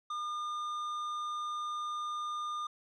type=tone with tanh clipping; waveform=sine; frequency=1210 Hz; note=D#6; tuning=49 cents flat; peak=-36 dBFS; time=0.1-2.67 s; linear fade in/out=5 ms; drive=9 dB; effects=none